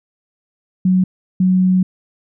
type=tone bursts at uneven times; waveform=sine; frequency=185 Hz; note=F#3; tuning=in tune; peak=-10 dBFS; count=2; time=0.85-1.04 / 1.4-1.83 s; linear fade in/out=5 ms; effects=none